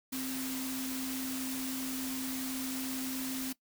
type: tone in noise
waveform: sine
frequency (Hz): 261.6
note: C4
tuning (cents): 0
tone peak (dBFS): -36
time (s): 0.12-3.53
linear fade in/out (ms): 10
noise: white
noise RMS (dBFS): -40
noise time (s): 0.12-3.53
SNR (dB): +1
effects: noise-tail reverb RT60 0.1 s tail -19 dB re dry